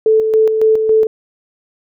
sine tone with tremolo, 438.6 Hz, A4, 6 cents flat, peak -7 dBFS, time 0.06-1.07 s, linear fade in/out 2 ms, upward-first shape square, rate 3.6 Hz, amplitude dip 45%, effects none

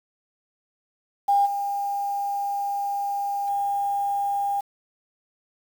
sine tone with level steps, 804 Hz, G5, 44 cents sharp, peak -16 / -24 / -22 dBFS, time 1.28-4.61 s, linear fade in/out 10 ms, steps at 1.45 / 3.47 s, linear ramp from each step 20 ms, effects 7-bit

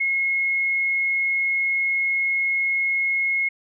sine tone, 2166 Hz, C#7, 41 cents flat, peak -19 dBFS, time 0-3.49 s, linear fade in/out 10 ms, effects none

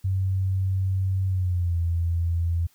sine tone with pitch glide, 95 to 84.64 Hz, F#2 to E2, +46 to +46 cents, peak -21 dBFS, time 0.04-2.67 s, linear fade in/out 10 ms, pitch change -200 cents, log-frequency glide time 1.27-1.78 s, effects white hiss -62 dBFS RMS until 2.74 s

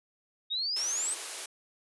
sine exponential sweep, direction up, 3665 to 8560 Hz, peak -29 dBFS, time 0.5-1.15 s, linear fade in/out 20 ms
white high-pass noise, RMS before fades -38 dBFS, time 0.76-1.46 s, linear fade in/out 5 ms, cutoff 320 Hz, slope 48 dB/octave
effects resampled to 24000 Hz

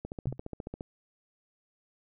click train, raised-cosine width 2 ms, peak -24 dBFS, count 12, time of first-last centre 0.05-0.809 s, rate 14.5 Hz
sine tone with exponential decay, 128.9 Hz, C3, 26 cents flat, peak -24 dBFS, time 0.27-0.38 s, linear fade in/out 0 ms, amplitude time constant 23 ms
effects none

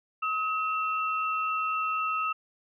sine tone pair together, 1275 / 2702 Hz, D#6 / E7, +42 / +42 cents, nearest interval octave + minor second, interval 1300 cents, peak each -27 / -33 dBFS, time 0.22-2.33 s, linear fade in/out 10 ms, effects none

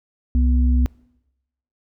sine tone pair together, 64.97 / 245.3 Hz, C2 / B3, -12 / -12 cents, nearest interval octave + major seventh, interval 2300 cents, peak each -14 / -23 dBFS, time 0.35-0.86 s, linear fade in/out 0 ms, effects noise-tail reverb RT60 0.9 s tail -24 dB re dry

